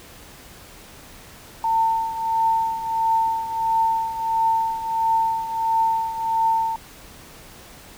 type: tone with tremolo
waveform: sine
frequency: 900 Hz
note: A5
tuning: 39 cents sharp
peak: -15 dBFS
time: 1.64-6.76 s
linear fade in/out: 2 ms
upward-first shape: triangle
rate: 1.5 Hz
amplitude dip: 75%
effects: pink hiss -44 dBFS RMS until 7.97 s